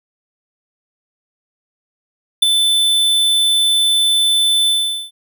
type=tone with ADSR envelope; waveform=square; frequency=3520 Hz; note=A7; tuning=in tune; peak=-5 dBFS; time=2.42-5.11 s; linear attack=8 ms; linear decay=11 ms; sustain=-7 dB; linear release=430 ms; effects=none